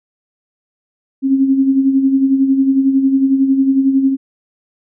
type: tone with tremolo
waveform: sine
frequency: 269.3 Hz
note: C#4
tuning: 50 cents flat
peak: -7 dBFS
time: 1.22-4.17 s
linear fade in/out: 50 ms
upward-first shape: sine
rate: 11 Hz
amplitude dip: 55%
effects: none